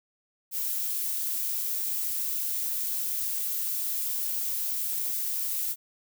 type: noise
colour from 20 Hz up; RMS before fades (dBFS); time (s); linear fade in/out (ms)
violet; -30; 0.51-5.76; 50
effects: none